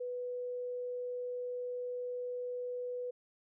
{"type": "tone", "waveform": "sine", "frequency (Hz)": 493.9, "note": "B4", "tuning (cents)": 0, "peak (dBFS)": -36, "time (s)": [0, 3.11], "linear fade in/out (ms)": 10, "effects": []}